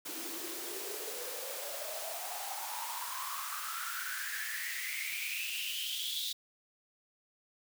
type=noise with high-pass filter sweep; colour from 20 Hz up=white; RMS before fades=-39 dBFS; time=0.05-6.33 s; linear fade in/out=10 ms; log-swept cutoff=290 to 3700 Hz; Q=9; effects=none